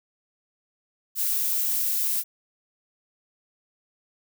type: noise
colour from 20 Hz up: violet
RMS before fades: -25 dBFS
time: 1.15-2.24 s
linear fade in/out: 50 ms
effects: none